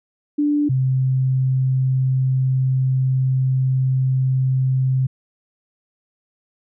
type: tone pair in turn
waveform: sine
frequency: 293.7 / 130.83 Hz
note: D4 / C3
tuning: 0 / 0 cents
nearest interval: octave + major second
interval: 1400 cents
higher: first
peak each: -15 / -15 dBFS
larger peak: neither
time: 0.38-0.69 / 0.69-5.07 s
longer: second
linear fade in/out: 10 ms
effects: none